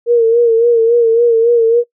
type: tone with vibrato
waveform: sine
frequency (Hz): 464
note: A#4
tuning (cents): -8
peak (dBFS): -6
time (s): 0.06-1.84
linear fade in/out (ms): 50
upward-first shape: sine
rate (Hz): 3.6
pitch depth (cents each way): 53
effects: noise-tail reverb RT60 0.1 s tail -21 dB re dry